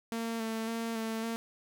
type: tone with vibrato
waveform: sawtooth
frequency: 226 Hz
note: A3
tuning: 47 cents sharp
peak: -29 dBFS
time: 0.12-1.36 s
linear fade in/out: 0 ms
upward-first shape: square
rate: 1.8 Hz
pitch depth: 20 cents each way
effects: none